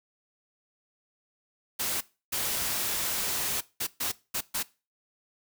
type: noise bursts at uneven times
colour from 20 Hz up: white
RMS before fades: -30 dBFS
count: 6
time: 1.79-2.01 / 2.32-3.61 / 3.8-3.87 / 4-4.12 / 4.34-4.41 / 4.54-4.63 s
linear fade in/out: 10 ms
effects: noise-tail reverb RT60 0.3 s tail -20 dB re dry